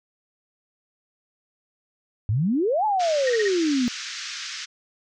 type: exponential two-way sweep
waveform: sine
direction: up then down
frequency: 96 to 880 to 235.1 Hz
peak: -19 dBFS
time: 2.29-3.88 s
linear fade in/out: 0 ms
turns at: 2.85 s
type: band-pass noise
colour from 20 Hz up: white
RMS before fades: -34 dBFS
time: 2.99-4.66 s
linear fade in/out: 20 ms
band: 1300 to 6400 Hz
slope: 48 dB/octave
type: tone bursts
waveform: sine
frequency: 1864.7 Hz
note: A#6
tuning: in tune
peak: -24 dBFS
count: 4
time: 3.27-3.48 s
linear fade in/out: 2 ms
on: 27 ms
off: 34 ms
effects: none